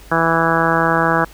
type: harmonic tone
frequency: 164.81 Hz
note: E3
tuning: in tune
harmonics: 1 / 2 / 3 / 4 / 5 / 6 / 7 / 8 / 9 / 10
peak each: -22 / -22 / -22 / -22 / -22 / -22 / -22 / -22 / -22 / -22 dBFS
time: 0.11-1.25 s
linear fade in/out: 10 ms
effects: added 50 Hz sine -39 dBFS peak until 1.33 s + pink hiss -44 dBFS RMS until 1.33 s